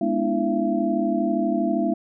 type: tone cluster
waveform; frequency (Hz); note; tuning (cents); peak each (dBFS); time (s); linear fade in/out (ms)
sine; 209.3 / 246.9 / 299.7 / 332.1 / 676; G#3 / B3 / D4 / E4 / E5; +14 / 0 / +35 / +13 / +43; -26; 0.01-1.94; 5
effects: none